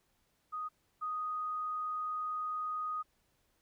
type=tone pair in turn; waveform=sine; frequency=1244.5 / 1244.5 Hz; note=D#6 / D#6; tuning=0 / 0 cents; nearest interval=unison; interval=0 cents; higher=neither; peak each=-36 / -34 dBFS; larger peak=second; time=0.52-0.69 / 1.01-3.03 s; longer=second; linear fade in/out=20 ms; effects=pink hiss -75 dBFS RMS until 3.61 s